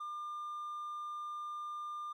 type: tone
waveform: triangle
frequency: 1200 Hz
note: D6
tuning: 37 cents sharp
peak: -37 dBFS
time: 0-2.13 s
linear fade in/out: 10 ms
effects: tanh soft clip ceiling -33 dBFS